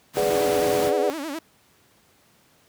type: noise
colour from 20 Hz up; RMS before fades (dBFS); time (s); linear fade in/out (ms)
pink; -30; 0.13-0.92; 50
type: chord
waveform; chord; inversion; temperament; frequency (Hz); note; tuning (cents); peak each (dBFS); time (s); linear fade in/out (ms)
sine; G# half-diminished seventh; none; equal with one note detuned; 415.3 / 495.9 / 587.3 / 740; G#4 / B4 / D5 / F#5; 0 / +7 / 0 / 0; -23 / -25 / -25 / -28; 0.17-1.1; 0
type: tone with vibrato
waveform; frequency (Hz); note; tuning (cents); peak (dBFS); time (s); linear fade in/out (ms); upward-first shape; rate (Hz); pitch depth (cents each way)
sawtooth; 300; D4; +37; -25; 0.3-1.39; 5; sine; 9.6; 170
effects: pink hiss -59 dBFS RMS until 2.68 s + high-pass 100 Hz 12 dB/octave